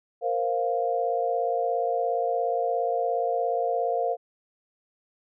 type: chord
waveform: sine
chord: Bb suspended second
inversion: none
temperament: equal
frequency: 466.2 / 523.3 / 698.5 Hz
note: Bb4 / C5 / F5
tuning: 0 / 0 / 0 cents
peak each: -28 / -29 / -26 dBFS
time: 0.21-4.17 s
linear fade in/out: 50 ms
effects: none